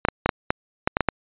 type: clicks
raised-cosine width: 0.5 ms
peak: -3 dBFS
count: 9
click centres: 0.051 / 0.086 / 0.26 / 0.292 / 0.505 / 0.875 / 0.969 / 1.007 / 1.087 s
effects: resampled to 8000 Hz